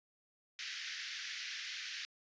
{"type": "band-pass noise", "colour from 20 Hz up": "pink", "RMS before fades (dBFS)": -44, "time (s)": [0.59, 2.05], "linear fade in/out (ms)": 0, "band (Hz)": [1600, 6000], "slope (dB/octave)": 48, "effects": ["resampled to 16000 Hz"]}